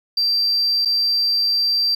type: tone with dropouts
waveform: sine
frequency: 4699 Hz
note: D8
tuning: in tune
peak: -14 dBFS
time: 0.17-1.95 s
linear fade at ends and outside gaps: 5 ms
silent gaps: 0.85-0.856 s
effects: tanh soft clip ceiling -13 dBFS + 9-bit